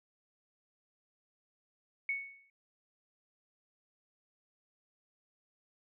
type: tone with exponential decay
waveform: sine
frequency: 2217 Hz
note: C#7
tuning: in tune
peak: -29 dBFS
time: 2.09-2.5 s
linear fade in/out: 2 ms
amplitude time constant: 89 ms
effects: none